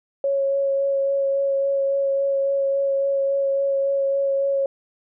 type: tone with vibrato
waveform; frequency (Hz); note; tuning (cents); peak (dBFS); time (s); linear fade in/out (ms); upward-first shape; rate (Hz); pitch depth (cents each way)
sine; 551; C#5; -11; -18; 0.24-4.66; 2; sine; 3.6; 11
effects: none